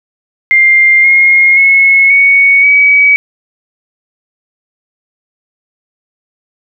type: tone with pitch steps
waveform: sine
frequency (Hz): 2100 / 2142 / 2184 / 2227 / 2272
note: C7 / C7 / C#7 / C#7 / C#7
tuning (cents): +6 / +40 / -26 / +7 / +42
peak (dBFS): -3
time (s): 0.51-3.16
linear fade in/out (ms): 0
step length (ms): 530
effects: none